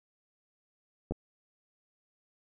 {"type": "clicks", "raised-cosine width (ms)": 2, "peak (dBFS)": [-20, -22], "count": 2, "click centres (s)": [1.11, 1.121], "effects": []}